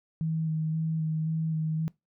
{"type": "tone with vibrato", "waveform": "sine", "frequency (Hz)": 159, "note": "D#3", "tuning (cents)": 38, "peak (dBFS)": -26, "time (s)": [0.21, 1.88], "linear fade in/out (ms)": 0, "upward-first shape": "square", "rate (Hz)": 1.9, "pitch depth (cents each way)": 15, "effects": ["noise-tail reverb RT60 0.2 s tail -22 dB re dry"]}